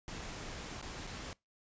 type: noise with dropouts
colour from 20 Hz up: pink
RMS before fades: -44 dBFS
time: 0.08-1.33 s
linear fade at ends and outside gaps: 0 ms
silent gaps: 0.814-0.826 / 1.068-1.073 s
effects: noise-tail reverb RT60 0.2 s tail -23 dB re dry + resampled to 16000 Hz